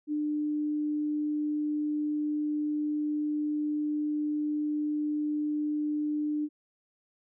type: tone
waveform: sine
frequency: 299.4 Hz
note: D4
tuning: 33 cents sharp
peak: -27 dBFS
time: 0.07-6.49 s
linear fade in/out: 50 ms
effects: none